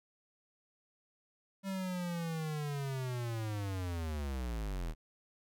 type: linear sweep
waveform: square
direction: down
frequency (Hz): 196 to 37.47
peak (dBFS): -36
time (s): 1.63-4.95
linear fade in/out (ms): 50
effects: none